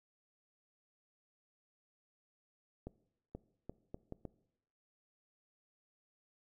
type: accelerating click train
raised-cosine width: 2 ms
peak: -30 dBFS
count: 6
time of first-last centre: 2.87-4.253 s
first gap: 480 ms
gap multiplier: 0.72
effects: noise-tail reverb RT60 0.8 s tail -20 dB re dry